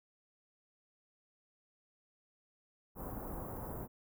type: band-stop noise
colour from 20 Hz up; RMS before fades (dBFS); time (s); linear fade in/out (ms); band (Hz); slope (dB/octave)
pink; -43; 2.95-3.88; 50; 1100 to 14000; 24
effects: none